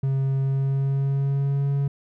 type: tone with pitch glide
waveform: triangle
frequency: 135.2 to 140.05 Hz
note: C#3 to C#3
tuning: -43 to +18 cents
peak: -18 dBFS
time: 0.03-1.88 s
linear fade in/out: 5 ms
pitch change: +61 cents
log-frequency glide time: 0.38-1.7 s
effects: none